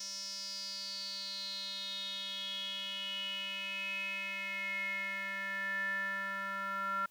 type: tone with band-pass filter sweep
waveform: square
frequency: 196 Hz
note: G3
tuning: in tune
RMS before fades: -39 dBFS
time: 0-7.06 s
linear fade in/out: 5 ms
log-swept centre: 5500 to 1400 Hz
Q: 9
effects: white hiss -67 dBFS RMS until 7.1 s